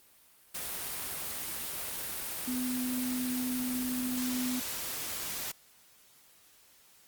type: tone in noise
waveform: sine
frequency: 251.7 Hz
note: B3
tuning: 33 cents sharp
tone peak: -31 dBFS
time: 2.47-4.6 s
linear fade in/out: 10 ms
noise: white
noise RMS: -37 dBFS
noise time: 0.54-5.52 s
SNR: +3 dB
effects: white hiss -61 dBFS RMS until 7.07 s + Opus 32 kbps